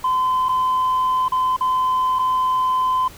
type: tone with dropouts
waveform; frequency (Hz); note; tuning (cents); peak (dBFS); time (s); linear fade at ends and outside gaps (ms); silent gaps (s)
sine; 1024; C6; -38; -14; 0.04-3.08; 5; 0.486-0.491 / 1.283-1.32 / 1.565-1.608 / 2.188-2.192
effects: tanh soft clip ceiling -14 dBFS + pink hiss -42 dBFS RMS until 3.17 s